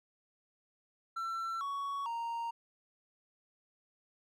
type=tone with pitch steps; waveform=triangle; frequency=1345 / 1118 / 929.3 Hz; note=E6 / C#6 / A#5; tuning=+34 / +14 / -6 cents; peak=-33 dBFS; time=1.16-2.51 s; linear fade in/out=10 ms; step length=450 ms; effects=none